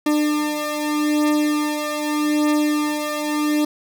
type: beating tone pair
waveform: 40% pulse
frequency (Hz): 299.2 / 300.02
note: D4 / D4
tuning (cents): +32 / +37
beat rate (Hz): 0.82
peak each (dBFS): -19 / -22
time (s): 0.06-3.65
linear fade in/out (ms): 5
effects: none